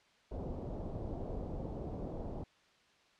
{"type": "low-pass noise", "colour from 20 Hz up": "pink", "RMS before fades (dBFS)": -41, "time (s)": [0.31, 2.44], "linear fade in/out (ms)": 10, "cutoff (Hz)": 710, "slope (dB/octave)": 24, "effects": ["white hiss -67 dBFS RMS until 3.19 s", "low-pass 4000 Hz 12 dB/octave"]}